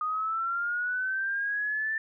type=linear sweep; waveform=sine; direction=up; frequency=1231 to 1779 Hz; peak=-27 dBFS; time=0.01-1.98 s; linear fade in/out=2 ms; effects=none